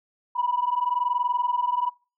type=tone pair together; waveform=sine; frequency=966.9 / 987.8 Hz; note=B5 / B5; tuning=-37 / 0 cents; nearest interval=unison; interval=37 cents; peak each=-24 dBFS; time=0.35-1.9 s; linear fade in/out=20 ms; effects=noise-tail reverb RT60 0.3 s tail -21 dB re dry + tanh soft clip ceiling -15 dBFS